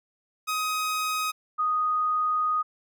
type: tone pair in turn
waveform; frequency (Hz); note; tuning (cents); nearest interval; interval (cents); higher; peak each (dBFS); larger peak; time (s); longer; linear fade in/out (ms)
sawtooth / sine; 1258 / 1242.8; D#6 / D#6; +19 / -2; unison; 21; first; -22; neither; 0.47-1.32 / 1.58-2.63; second; 20
effects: none